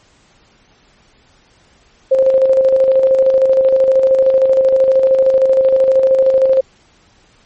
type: tone with tremolo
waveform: sine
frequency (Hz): 529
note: C5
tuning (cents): +19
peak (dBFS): -6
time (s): 2.11-6.61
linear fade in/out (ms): 10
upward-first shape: square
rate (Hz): 13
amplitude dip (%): 40
effects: pink hiss -51 dBFS RMS until 7.45 s + MP3 32 kbps